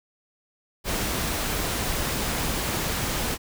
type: noise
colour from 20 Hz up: pink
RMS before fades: -27 dBFS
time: 0.84-3.38 s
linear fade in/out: 50 ms
effects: none